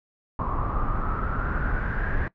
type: noise with low-pass filter sweep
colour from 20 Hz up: brown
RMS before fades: -26 dBFS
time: 0.39-2.28 s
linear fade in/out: 2 ms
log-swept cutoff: 1100 to 1700 Hz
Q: 9.2
effects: noise-tail reverb RT60 0.1 s tail -19 dB re dry